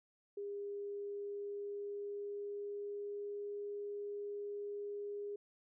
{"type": "tone with pitch glide", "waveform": "sine", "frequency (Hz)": [404.9, 409.1], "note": ["G#4", "G#4"], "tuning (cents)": [-44, -26], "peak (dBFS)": -40, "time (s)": [0.37, 5.36], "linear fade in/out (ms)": 5, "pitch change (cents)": 18, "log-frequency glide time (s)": [0.56, 3.51], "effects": []}